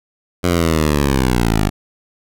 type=linear sweep; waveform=10% pulse; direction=down; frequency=89.7 to 49.63 Hz; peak=-5 dBFS; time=0.43-1.7 s; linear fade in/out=20 ms; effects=none